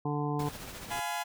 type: harmonic tone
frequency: 146.83 Hz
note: D3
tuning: in tune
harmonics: 1 / 2 / 3 / 5 / 6 / 7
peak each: -32 / -35 / -37 / -39 / -40 / -40 dBFS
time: 0.05-0.49 s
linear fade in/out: 5 ms
type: noise with tremolo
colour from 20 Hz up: pink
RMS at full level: -42 dBFS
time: 0.39-1 s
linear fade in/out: 5 ms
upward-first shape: sine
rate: 14 Hz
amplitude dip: 35%
type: chord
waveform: sawtooth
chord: F diminished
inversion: none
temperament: just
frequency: 698.5 / 838.1 / 1005.8 Hz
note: F5 / Ab5 / Cb6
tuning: 0 / +16 / +31 cents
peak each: -33 / -31 / -35 dBFS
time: 0.9-1.24 s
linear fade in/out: 20 ms
effects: none